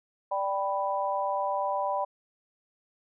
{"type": "chord", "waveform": "sine", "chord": "G major", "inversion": "second", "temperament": "equal", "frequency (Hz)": [587.3, 784, 987.8], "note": ["D5", "G5", "B5"], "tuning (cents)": [0, 0, 0], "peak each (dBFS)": [-31, -31, -30], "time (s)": [0.31, 2.05], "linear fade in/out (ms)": 10, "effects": []}